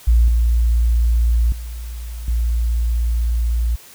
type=tone with level steps; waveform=sine; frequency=58 Hz; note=A#1; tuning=8 cents flat; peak=-9 / -12 / -26 / -15 dBFS; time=0.07-3.76 s; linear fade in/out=10 ms; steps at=0.28 / 1.52 / 2.28 s; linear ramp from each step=2 ms; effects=white hiss -43 dBFS RMS until 3.94 s